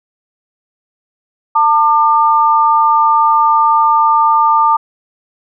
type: tone pair together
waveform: sine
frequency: 898 / 1198.7 Hz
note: A5 / D6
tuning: +35 / +35 cents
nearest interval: perfect fourth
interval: 500 cents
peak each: -10 dBFS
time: 1.55-4.77 s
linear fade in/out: 10 ms
effects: none